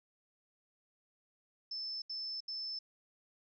sine tone bursts, 5270 Hz, E8, 1 cent flat, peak -38 dBFS, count 3, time 1.71-2.79 s, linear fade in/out 5 ms, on 310 ms, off 75 ms, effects none

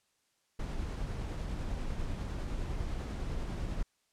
brown noise with tremolo, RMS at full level -35 dBFS, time 0.59-3.83 s, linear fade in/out 5 ms, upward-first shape triangle, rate 10 Hz, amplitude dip 25%, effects white hiss -75 dBFS RMS until 4.12 s + low-pass 9000 Hz 12 dB/octave

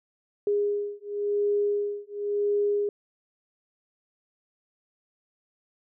sine beating tone pair, 409.7 / 410.64 Hz, G#4 / G#4, -24 / -20 cents, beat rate 0.94 Hz, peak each -27 dBFS, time 0.47-2.89 s, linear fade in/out 2 ms, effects none

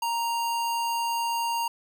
square tone, 932.3 Hz, A#5, in tune, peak -26 dBFS, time 0.02-1.68 s, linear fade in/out 5 ms, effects 10-bit

